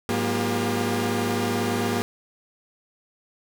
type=tone cluster; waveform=sawtooth; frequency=104.6 / 185 / 237.7 / 352.7 / 402.4 Hz; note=G#2 / F#3 / A#3 / F4 / G4; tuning=+13 / 0 / +34 / +17 / +45 cents; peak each=-26 / -30 / -22 / -28 / -25 dBFS; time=0.09-2.02 s; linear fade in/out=0 ms; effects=none